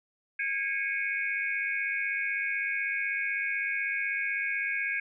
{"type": "tone cluster", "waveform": "sine", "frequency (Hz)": [1639, 2190, 2286, 2489], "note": ["G#6", "C#7", "D7", "D#7"], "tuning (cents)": [-23, -22, -47, 0], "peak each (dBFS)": [-32, -32, -37, -36], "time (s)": [0.39, 5], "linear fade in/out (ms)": 5, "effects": []}